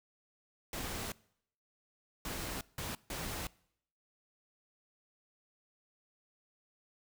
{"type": "noise bursts at uneven times", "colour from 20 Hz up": "pink", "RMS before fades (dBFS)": -40, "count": 4, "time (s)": [[0.73, 1.12], [2.25, 2.61], [2.78, 2.95], [3.1, 3.47]], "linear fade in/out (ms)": 2, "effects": ["noise-tail reverb RT60 0.7 s tail -23 dB re dry"]}